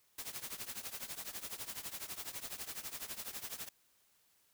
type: noise with tremolo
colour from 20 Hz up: white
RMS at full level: -41 dBFS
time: 0.18-3.69 s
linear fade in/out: 5 ms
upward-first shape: triangle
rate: 12 Hz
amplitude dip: 90%
effects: white hiss -72 dBFS RMS until 4.53 s